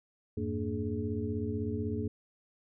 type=tone cluster; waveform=sine; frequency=87.8 / 103.8 / 229.3 / 293.3 / 422.6 Hz; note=F2 / G#2 / A#3 / D4 / G#4; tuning=+10 / 0 / -28 / -2 / +30 cents; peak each=-38 / -37 / -36 / -39 / -38 dBFS; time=0.37-2.08 s; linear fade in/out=5 ms; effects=none